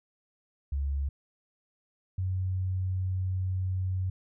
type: tone pair in turn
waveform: sine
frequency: 69.8 / 93.17 Hz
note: C#2 / F#2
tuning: +13 / +13 cents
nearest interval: perfect fourth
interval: 500 cents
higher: second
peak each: -27 dBFS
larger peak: neither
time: 0.72-1.09 / 2.18-4.1 s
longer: second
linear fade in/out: 5 ms
effects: none